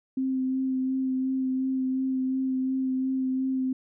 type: tone with vibrato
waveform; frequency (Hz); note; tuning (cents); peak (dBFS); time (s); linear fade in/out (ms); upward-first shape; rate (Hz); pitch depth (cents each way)
sine; 261.6; C4; 0; -24; 0.17-3.73; 5; sine; 2.8; 15
effects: none